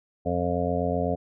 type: harmonic tone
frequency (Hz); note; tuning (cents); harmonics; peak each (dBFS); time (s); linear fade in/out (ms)
87.9; F2; +12; 1 / 2 / 3 / 5 / 6 / 7 / 8; -31 / -31 / -31 / -31 / -31 / -31 / -31; 0.25-1.16; 20
effects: none